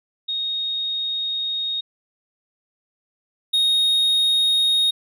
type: tone pair in turn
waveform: sine / triangle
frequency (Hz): 3729 / 3729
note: A#7 / A#7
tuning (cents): 0 / 0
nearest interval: unison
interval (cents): 0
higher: neither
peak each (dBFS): -22 / -14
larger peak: second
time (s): 0.28-1.81 / 3.53-4.91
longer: first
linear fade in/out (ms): 10
effects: none